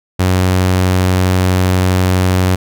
sawtooth tone, 92.3 Hz, F#2, 4 cents flat, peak -6 dBFS, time 0.19-2.56 s, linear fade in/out 10 ms, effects none

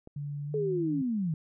click, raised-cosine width 2 ms, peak -32 dBFS, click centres 0.074 s
sine tone with pitch glide, 144.4 to 156.56 Hz, D3 to D#3, -29 to +11 cents, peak -33 dBFS, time 0.16-1.02 s, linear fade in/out 5 ms, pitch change +140 cents, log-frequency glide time 0.45-0.66 s
sine linear sweep, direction down, 435.9 to 148.6 Hz, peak -27 dBFS, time 0.54-1.34 s, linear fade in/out 2 ms
effects none

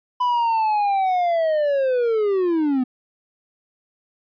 triangle linear sweep, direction down, 1000 to 246.9 Hz, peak -15 dBFS, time 0.2-2.84 s, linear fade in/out 10 ms, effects resampled to 11025 Hz

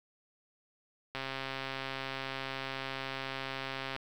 click train, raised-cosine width 0.3 ms, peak -21 dBFS, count 378, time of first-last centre 1.15-3.963 s, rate 134 Hz, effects 9-bit

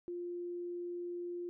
sine tone, 350.3 Hz, F4, 5 cents sharp, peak -38 dBFS, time 0.08-1.49 s, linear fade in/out 0 ms, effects none

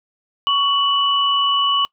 sine tone pair together, 1120.3 / 2960 Hz, C#6 / F#7, +18 / 0 cents, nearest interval octave + perfect fourth, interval 1682 cents, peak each -17 dBFS, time 0.47-1.85 s, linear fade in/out 0 ms, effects noise-tail reverb RT60 0.1 s tail -24 dB re dry

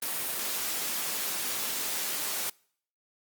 white high-pass noise, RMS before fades -32 dBFS, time 0.02-2.5 s, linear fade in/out 5 ms, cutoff 190 Hz, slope 12 dB/octave, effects noise-tail reverb RT60 0.6 s tail -26 dB re dry + Opus 32 kbps

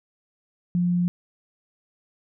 sine tone, 176.3 Hz, F3, 17 cents sharp, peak -19 dBFS, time 0.75-1.08 s, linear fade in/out 0 ms, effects none

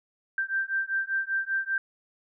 sine beating tone pair, 1568 / 1573.1 Hz, G6 / G6, 0 / +6 cents, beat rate 5.1 Hz, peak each -29 dBFS, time 0.38-1.78 s, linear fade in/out 2 ms, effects none

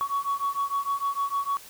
sine beating tone pair, 1117 / 1123.6 Hz, C#6 / C#6, +13 / +23 cents, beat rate 6.6 Hz, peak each -27 dBFS, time 0.01-1.57 s, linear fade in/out 0 ms, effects tanh soft clip ceiling -20 dBFS + white hiss -47 dBFS RMS until 1.69 s

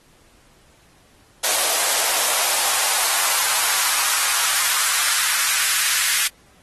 white noise with high-pass filter sweep, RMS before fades -19 dBFS, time 1.43-6.28 s, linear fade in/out 10 ms, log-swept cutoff 550 to 1700 Hz, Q 1.6, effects pink hiss -55 dBFS RMS until 6.62 s + AAC 32 kbps

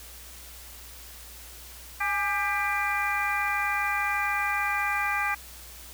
harmonic tone with a mistuned harmonic, 397.4 Hz, G4, 24 cents sharp, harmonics 2 / 3 / 4 / 5 / 6, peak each -31 / -31 / -31 / -31 / -31 dBFS, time 2-5.35 s, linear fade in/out 10 ms, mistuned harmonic 2, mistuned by +66 cents, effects added 60 Hz sine -48 dBFS peak until 5.93 s + white hiss -46 dBFS RMS until 5.93 s

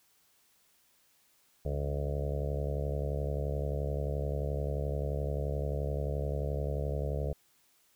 harmonic tone with a mistuned harmonic, 71.5 Hz, D2, 46 cents flat, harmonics 1 / 2 / 3 / 4 / 5 / 6 / 7 / 8 / 9 / 10, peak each -33 / -36 / -49 / -49 / -50 / -41 / -41 / -42 / -44 / -53 dBFS, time 1.65-7.33 s, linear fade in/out 5 ms, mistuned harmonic 3, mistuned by -49 cents, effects white hiss -68 dBFS RMS until 7.95 s

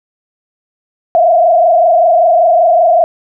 sine tone with frequency modulation, 680 Hz, F5, 46 cents flat, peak -5 dBFS, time 1.15-3.04 s, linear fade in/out 0 ms, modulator 25.2 Hz, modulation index 1.6, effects none

